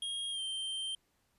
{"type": "tone with pitch glide", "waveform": "square", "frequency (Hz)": [3258, 3140], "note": ["G#7", "G7"], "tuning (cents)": [-34, 2], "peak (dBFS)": -36, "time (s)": [0.02, 0.95], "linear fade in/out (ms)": 2, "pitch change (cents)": -64, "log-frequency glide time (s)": [0.31, 0.41], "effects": ["pink hiss -75 dBFS RMS until 1.38 s", "resampled to 32000 Hz"]}